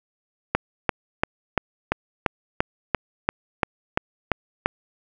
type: click train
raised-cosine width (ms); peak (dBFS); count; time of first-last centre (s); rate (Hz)
0.5; -3; 13; 0.55-4.66; 2.92
effects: none